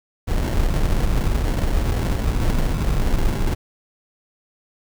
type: noise with sample-and-hold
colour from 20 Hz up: brown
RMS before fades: -19 dBFS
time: 0.27-3.55 s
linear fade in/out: 20 ms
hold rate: 1225 Hz
effects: none